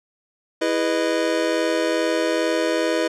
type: chord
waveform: square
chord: E major seventh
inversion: none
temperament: just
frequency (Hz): 329.6 / 412 / 494.4 / 618.1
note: E4 / G#4 / B4 / D#5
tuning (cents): 0 / -14 / +2 / -12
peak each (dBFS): -24 / -29 / -25 / -25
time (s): 0.61-3.08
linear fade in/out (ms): 10
effects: low-pass 7000 Hz 12 dB/octave